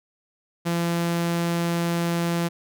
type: tone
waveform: sawtooth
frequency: 170.3 Hz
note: F3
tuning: 43 cents flat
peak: -18 dBFS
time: 0.65-2.49 s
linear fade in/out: 20 ms
effects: none